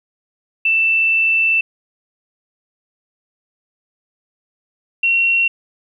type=tone pair in turn; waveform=sine; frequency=2662 / 2731 Hz; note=E7 / F7; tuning=+16 / -39 cents; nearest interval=unison; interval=45 cents; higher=second; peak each=-12 dBFS; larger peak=neither; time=0.65-1.61 / 5.03-5.48 s; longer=first; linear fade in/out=5 ms; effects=9-bit